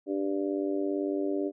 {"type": "harmonic tone", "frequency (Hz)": 98, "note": "G2", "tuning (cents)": 0, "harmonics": [3, 4, 5, 6, 7], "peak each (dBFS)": [-30, -31, -42, -36, -47], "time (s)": [0.06, 1.52], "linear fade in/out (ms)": 50, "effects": []}